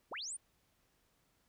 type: linear sweep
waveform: sine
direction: up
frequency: 123.9 to 9700 Hz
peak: -40 dBFS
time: 0.11-0.37 s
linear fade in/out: 10 ms
effects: pink hiss -75 dBFS RMS until 1.48 s